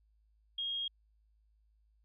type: tone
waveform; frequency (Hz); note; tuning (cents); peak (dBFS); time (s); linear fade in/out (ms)
sine; 3257; G#7; -34; -34; 0.58-0.88; 5
effects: added 53 Hz sine -67 dBFS peak until 2.04 s